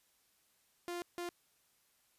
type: tone bursts at uneven times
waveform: sawtooth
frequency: 349.2 Hz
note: F4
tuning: in tune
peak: -35 dBFS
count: 2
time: 0.88-1.02 / 1.18-1.29 s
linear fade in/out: 0 ms
effects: white hiss -73 dBFS RMS until 2.18 s + resampled to 32000 Hz